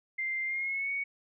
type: tone with pitch glide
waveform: sine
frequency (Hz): 2093 to 2230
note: C7 to C#7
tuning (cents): 0 to +10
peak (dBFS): -30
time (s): 0.18-1.04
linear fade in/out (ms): 10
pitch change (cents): +110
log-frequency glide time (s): 0.44-0.91
effects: none